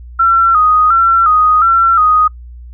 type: tone with vibrato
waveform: sine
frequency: 1299 Hz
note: E6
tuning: 26 cents flat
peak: -6 dBFS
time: 0.19-2.28 s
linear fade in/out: 10 ms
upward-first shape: square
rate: 1.4 Hz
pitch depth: 71 cents each way
effects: noise-tail reverb RT60 0.1 s tail -26 dB re dry + added 60 Hz sine -29 dBFS peak until 2.73 s